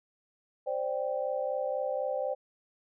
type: chord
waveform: sine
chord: C suspended second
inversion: none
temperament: equal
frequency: 523.3 / 587.3 / 784 Hz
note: C5 / D5 / G5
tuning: 0 / 0 / 0 cents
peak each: -32 / -33 / -37 dBFS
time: 0.66-2.35 s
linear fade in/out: 20 ms
effects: none